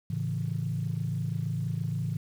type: chord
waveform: sine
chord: A major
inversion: none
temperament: equal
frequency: 110 / 138.59 / 164.81 Hz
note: A2 / C#3 / E3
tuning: 0 / 0 / 0 cents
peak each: -32 dBFS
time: 0.1-2.17 s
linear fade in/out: 5 ms
effects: tanh soft clip ceiling -20 dBFS + 9-bit